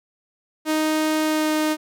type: tone with pitch glide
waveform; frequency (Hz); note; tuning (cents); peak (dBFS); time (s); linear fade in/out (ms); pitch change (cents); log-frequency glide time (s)
sawtooth; 311.1 to 308.6; D#4 to D#4; 0 to -14; -15; 0.65-1.77; 50; -14; 1.22-1.52
effects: none